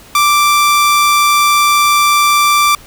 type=tone; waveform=sawtooth; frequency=1174.7 Hz; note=D6; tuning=in tune; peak=-4 dBFS; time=0.15-2.75 s; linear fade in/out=2 ms; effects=pink hiss -39 dBFS RMS until 2.86 s